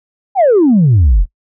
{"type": "exponential sweep", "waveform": "sine", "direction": "down", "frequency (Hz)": [830.6, 37.91], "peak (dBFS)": -4, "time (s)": [0.35, 1.26], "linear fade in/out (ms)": 50, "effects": ["noise-tail reverb RT60 0.1 s tail -21 dB re dry", "tanh soft clip ceiling -3 dBFS"]}